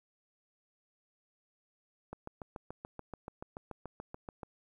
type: click train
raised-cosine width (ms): 1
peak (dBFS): -28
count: 17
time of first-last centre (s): 2.13-4.432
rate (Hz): 6.95
effects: 11-bit